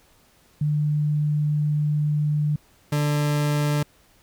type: tone pair in turn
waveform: sine / 40% pulse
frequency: 149.4 / 147.51 Hz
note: D3 / D3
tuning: +30 / +8 cents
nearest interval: unison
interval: 22 cents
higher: first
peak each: -19 dBFS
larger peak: neither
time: 0.61-2.56 / 2.92-3.83 s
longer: first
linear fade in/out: 5 ms
effects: pink hiss -58 dBFS RMS until 4.22 s